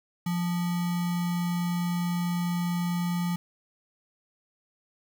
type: tone with sample-and-hold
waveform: sine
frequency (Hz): 174.61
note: F3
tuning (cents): 0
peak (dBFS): -25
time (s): 0.26-3.36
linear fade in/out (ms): 5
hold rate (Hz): 1050
effects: none